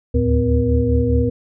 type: tone cluster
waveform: sine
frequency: 73 / 77.9 / 112.3 / 252.7 / 477 Hz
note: D2 / D#2 / A2 / B3 / A#4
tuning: -10 / +3 / +36 / +40 / +40 cents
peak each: -20 dBFS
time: 0.14-1.3 s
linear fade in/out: 10 ms
effects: none